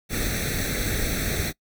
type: noise with comb filter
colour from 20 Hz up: pink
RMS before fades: -26 dBFS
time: 0.09-1.53 s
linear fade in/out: 50 ms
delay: 0.5 ms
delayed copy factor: +0.85
effects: noise-tail reverb RT60 0.1 s tail -23 dB re dry